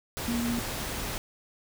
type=tone in noise; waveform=sine; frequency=236.4 Hz; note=A#3; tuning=24 cents sharp; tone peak=-27 dBFS; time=0.28-0.59 s; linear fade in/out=0 ms; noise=pink; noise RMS=-34 dBFS; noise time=0.17-1.18 s; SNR=+4 dB; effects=none